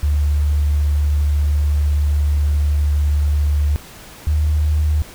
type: tone pair in turn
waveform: sine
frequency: 73.42 / 75.97 Hz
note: D2 / D#2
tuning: 0 / -41 cents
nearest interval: minor second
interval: 59 cents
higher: second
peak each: -13 dBFS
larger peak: neither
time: 0.03-3.76 / 4.27-5.02 s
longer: first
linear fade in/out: 0 ms
effects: pink hiss -39 dBFS RMS until 5.14 s